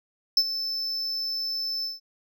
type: tone with ADSR envelope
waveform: triangle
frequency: 5274 Hz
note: E8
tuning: in tune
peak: -13 dBFS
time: 0.37-2 s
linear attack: 3 ms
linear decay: 57 ms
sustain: -13 dB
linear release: 160 ms
effects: none